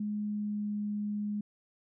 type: tone with pitch glide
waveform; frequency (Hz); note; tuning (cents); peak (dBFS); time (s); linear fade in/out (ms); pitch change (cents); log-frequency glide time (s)
sine; 209.2 to 207.8; G#3 to G#3; +13 to +1; -31; 0-1.41; 5; -12; 0.18-0.76
effects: none